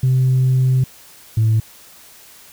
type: tone pair in turn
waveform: sine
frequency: 129.5 / 110.61 Hz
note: C3 / A2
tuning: -17 / +10 cents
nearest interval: minor third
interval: 273 cents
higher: first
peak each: -10 dBFS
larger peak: neither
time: 0.03-0.84 / 1.37-1.6 s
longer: first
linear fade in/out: 5 ms
effects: tanh soft clip ceiling -9 dBFS + white hiss -44 dBFS RMS until 2.52 s